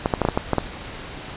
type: clicks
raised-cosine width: 1 ms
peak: -4 dBFS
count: 8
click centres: 0.059 / 0.138 / 0.217 / 0.251 / 0.287 / 0.375 / 0.533 / 0.583 s
effects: pink hiss -35 dBFS RMS until 1.36 s + resampled to 8000 Hz